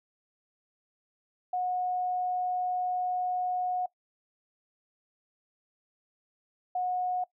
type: tone pair in turn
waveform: sine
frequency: 728 / 728 Hz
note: F#5 / F#5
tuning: -28 / -28 cents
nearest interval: unison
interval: 0 cents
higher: neither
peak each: -27 dBFS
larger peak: neither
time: 1.53-3.86 / 6.75-7.24 s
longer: first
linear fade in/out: 5 ms
effects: noise-tail reverb RT60 0.1 s tail -20 dB re dry